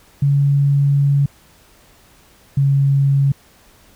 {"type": "tone pair in turn", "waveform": "sine", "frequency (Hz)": [141, 138.66], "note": ["C#3", "C#3"], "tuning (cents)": [30, 1], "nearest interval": "unison", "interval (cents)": 29, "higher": "first", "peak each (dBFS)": [-11, -11], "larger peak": "neither", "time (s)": [[0.22, 1.26], [2.57, 3.32]], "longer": "first", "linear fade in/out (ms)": 5, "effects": ["pink hiss -50 dBFS RMS until 3.95 s"]}